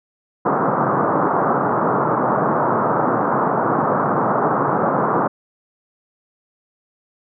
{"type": "band-pass noise", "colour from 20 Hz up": "white", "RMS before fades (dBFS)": -18, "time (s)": [0.45, 5.28], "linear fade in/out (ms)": 10, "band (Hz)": [120, 1300], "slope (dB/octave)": 48, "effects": []}